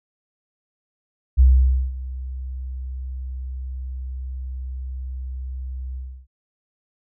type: tone with ADSR envelope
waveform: sine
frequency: 64.4 Hz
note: C2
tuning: 27 cents flat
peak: -8 dBFS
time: 1.37-6.27 s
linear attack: 29 ms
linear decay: 520 ms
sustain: -19 dB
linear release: 310 ms
effects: none